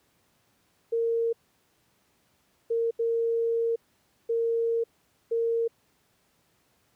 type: tone bursts at uneven times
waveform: sine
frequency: 460.8 Hz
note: A#4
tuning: 20 cents flat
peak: -23 dBFS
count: 5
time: 0.92-1.33 / 2.7-2.91 / 2.99-3.76 / 4.29-4.84 / 5.31-5.68 s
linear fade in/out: 10 ms
effects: pink hiss -68 dBFS RMS until 6.95 s + high-pass 80 Hz 12 dB/octave